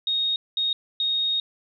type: tone bursts at uneven times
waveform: sine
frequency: 3729 Hz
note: A#7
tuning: in tune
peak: -21 dBFS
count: 3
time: 0.07-0.36 / 0.57-0.73 / 1-1.4 s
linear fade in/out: 2 ms
effects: none